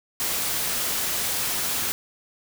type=noise; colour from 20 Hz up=white; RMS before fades=-26 dBFS; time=0.2-1.92 s; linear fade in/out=0 ms; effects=none